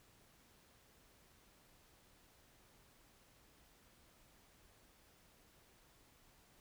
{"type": "silence", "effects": ["pink hiss -68 dBFS RMS until 6.6 s"]}